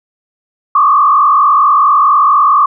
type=tone with frequency modulation; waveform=sine; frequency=1153 Hz; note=D6; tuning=32 cents flat; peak=-5 dBFS; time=0.75-2.66 s; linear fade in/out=5 ms; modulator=44.4 Hz; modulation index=1.6; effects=none